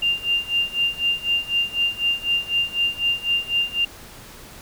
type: tone with tremolo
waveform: sine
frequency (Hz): 2794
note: F7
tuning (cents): 0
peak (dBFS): -16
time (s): 0.02-3.85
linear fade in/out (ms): 5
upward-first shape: sine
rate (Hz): 4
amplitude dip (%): 90
effects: pink hiss -42 dBFS RMS until 4.61 s